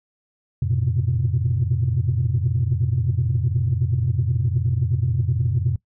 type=tone cluster; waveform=sine; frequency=89.3 / 113.1 / 124 / 132.1 Hz; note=F2 / A2 / B2 / C3; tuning=+39 / +48 / +7 / +17 cents; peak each=-23 dBFS; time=0.62-5.76 s; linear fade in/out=5 ms; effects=noise-tail reverb RT60 0.1 s tail -20 dB re dry + tanh soft clip ceiling -11 dBFS